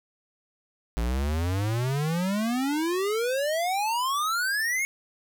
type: exponential sweep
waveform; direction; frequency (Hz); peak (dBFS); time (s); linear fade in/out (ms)
square; up; 55 to 2211; -25; 0.97-4.85; 0
effects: none